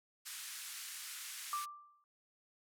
white band-pass noise, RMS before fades -47 dBFS, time 0.25-1.66 s, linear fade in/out 20 ms, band 1300 to 12000 Hz, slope 24 dB/octave
sine tone with exponential decay, 1178 Hz, D6, 5 cents sharp, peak -33 dBFS, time 1.53-2.04 s, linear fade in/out 1 ms, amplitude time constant 110 ms
effects none

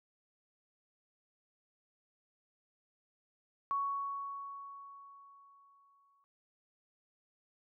sine tone with exponential decay, 1115 Hz, C#6, 10 cents sharp, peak -30 dBFS, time 3.71-6.24 s, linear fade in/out 0 ms, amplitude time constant 550 ms, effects none

